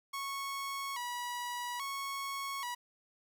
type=tone with vibrato; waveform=sawtooth; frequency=1035 Hz; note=C6; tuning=19 cents flat; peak=-33 dBFS; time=0.13-2.75 s; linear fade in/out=10 ms; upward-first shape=square; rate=0.6 Hz; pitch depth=110 cents each way; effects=12-bit